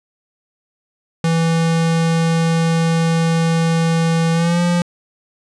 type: tone with pitch glide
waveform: square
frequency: 164.81 to 174.31 Hz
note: E3 to F3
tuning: 0 to -3 cents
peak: -14 dBFS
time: 1.24-4.82 s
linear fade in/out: 2 ms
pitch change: +97 cents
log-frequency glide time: 4.33-4.61 s
effects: resampled to 22050 Hz